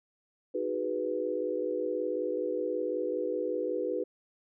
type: chord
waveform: sine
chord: G# minor seventh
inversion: second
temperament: equal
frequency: 311.1 / 370 / 415.3 / 493.9 Hz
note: D#4 / F#4 / G#4 / B4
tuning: 0 / 0 / 0 / 0 cents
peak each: -37 / -35 / -36 / -32 dBFS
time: 0.54-4.04 s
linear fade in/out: 10 ms
effects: none